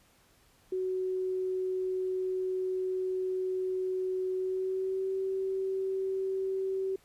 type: tone with pitch glide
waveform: sine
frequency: 372.5 to 382.5 Hz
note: F#4 to G4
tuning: +12 to -42 cents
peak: -29 dBFS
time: 0.72-6.96 s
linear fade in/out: 5 ms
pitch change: +46 cents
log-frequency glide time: 4.35-5.12 s
effects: pink hiss -64 dBFS RMS until 7.04 s + resampled to 32000 Hz